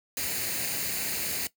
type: noise with comb filter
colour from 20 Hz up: white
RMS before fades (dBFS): -31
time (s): 0.17-1.47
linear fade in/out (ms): 2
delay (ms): 0.44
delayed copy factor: +0.55
effects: noise-tail reverb RT60 0.1 s tail -17 dB re dry + high-pass 60 Hz 12 dB/octave